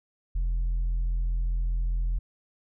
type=tone; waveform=sine; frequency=42.48 Hz; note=F1; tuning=47 cents flat; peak=-21 dBFS; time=0.35-2.19 s; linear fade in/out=10 ms; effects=tanh soft clip ceiling -23 dBFS